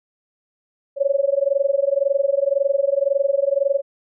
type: tone with amplitude modulation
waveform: sine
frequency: 556 Hz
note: C#5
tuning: 5 cents sharp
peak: -12 dBFS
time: 0.96-3.82 s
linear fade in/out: 50 ms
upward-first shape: sine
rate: 21.9 Hz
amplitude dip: 95%
effects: none